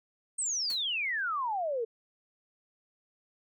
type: exponential sweep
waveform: sine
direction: down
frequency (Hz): 8610 to 439.1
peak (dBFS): -29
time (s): 0.38-1.85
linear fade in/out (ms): 10
type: noise with exponential decay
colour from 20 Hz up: white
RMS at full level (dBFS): -40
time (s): 0.7-0.84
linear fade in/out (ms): 1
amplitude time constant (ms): 29
effects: none